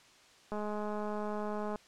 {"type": "click train", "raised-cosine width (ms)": 1, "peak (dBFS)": -25, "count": 261, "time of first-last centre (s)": [0.52, 1.758], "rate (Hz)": 210, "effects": ["white hiss -60 dBFS RMS until 1.87 s", "low-pass 6000 Hz 12 dB/octave"]}